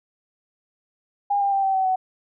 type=tone with pitch steps; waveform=sine; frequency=810 / 797.5 / 785.1 / 773 / 761 / 749.2 Hz; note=G#5 / G5 / G5 / G5 / F#5 / F#5; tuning=-43 / +30 / +2 / -24 / +48 / +21 cents; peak=-18 dBFS; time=1.3-1.96 s; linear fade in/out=10 ms; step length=110 ms; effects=none